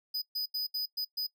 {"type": "tone bursts at uneven times", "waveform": "square", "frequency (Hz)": 4983, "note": "D#8", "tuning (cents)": 2, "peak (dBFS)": -31, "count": 6, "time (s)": [[0.14, 0.22], [0.35, 0.46], [0.54, 0.67], [0.74, 0.86], [0.97, 1.05], [1.17, 1.27]], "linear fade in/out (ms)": 10, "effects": ["noise-tail reverb RT60 0.1 s tail -24 dB re dry"]}